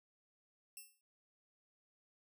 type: tone with exponential decay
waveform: 5% pulse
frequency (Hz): 2700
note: E7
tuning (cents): +41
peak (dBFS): -37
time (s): 0.77-1.01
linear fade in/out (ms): 1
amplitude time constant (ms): 52
effects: none